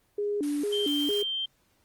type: tone with vibrato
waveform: sine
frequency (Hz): 346.2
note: F4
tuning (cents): -15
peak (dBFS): -26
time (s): 0.18-1.23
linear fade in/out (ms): 5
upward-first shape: square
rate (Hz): 2.2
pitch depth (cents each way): 300
type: high-pass noise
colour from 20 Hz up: white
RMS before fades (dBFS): -43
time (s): 0.43-1.22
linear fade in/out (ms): 0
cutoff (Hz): 420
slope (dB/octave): 12
type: tone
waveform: sine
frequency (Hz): 3151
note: G7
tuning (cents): +8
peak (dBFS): -28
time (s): 0.72-1.46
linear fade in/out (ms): 10
effects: pink hiss -68 dBFS RMS until 1.84 s + Opus 24 kbps